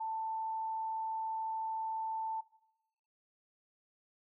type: tone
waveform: sine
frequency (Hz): 887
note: A5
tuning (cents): +14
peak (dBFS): -35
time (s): 0-2.41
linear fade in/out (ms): 10
effects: noise-tail reverb RT60 0.9 s tail -17 dB re dry